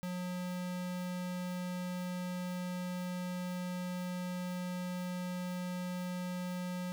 square tone, 180.2 Hz, F#3, 45 cents flat, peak -37 dBFS, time 0.03-6.92 s, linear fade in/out 0 ms, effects 13-bit

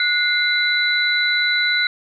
sine tone cluster, 1463 / 2094 / 3974 Hz, F#6 / C7 / B7, -20 / +1 / +10 cents, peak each -20 dBFS, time 0-1.87 s, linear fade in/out 2 ms, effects none

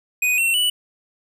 square tone with pitch steps, 2489 / 2714 / 2960 Hz, D#7 / E7 / F#7, 0 / +50 / 0 cents, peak -17 dBFS, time 0.22-0.7 s, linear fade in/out 5 ms, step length 160 ms, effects none

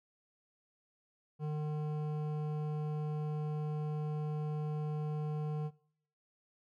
sine tone with hard clipping, 151.4 Hz, D#3, 47 cents flat, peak -36 dBFS, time 1.39-5.71 s, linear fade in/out 50 ms, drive 12 dB, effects noise-tail reverb RT60 0.6 s tail -21 dB re dry

